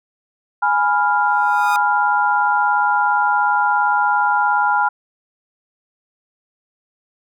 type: chord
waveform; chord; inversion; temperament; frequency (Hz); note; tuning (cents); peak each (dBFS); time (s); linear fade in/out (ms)
sine; F diminished; first; equal; 830.6 / 987.8 / 1396.9; Ab5 / Cb6 / F6; 0 / 0 / 0; -17 / -19 / -18; 0.62-4.89; 10
type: tone with exponential growth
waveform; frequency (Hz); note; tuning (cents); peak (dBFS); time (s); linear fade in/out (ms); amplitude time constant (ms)
sawtooth; 1232; D#6; -17; -18; 1.2-1.76; 0; 120
effects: none